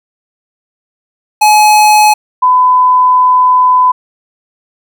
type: tone pair in turn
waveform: square / sine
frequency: 848 / 1005.7 Hz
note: G#5 / B5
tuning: +36 / +31 cents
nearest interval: minor third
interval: 295 cents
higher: second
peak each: -4 dBFS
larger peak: neither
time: 1.41-2.14 / 2.42-3.92 s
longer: second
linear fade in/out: 10 ms
effects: none